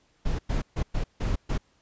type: noise bursts at uneven times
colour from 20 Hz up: brown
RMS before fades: -26 dBFS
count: 6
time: 0.25-0.39 / 0.49-0.62 / 0.76-0.83 / 0.94-1.04 / 1.2-1.36 / 1.49-1.58 s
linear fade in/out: 10 ms
effects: pink hiss -66 dBFS RMS until 1.81 s + resampled to 16000 Hz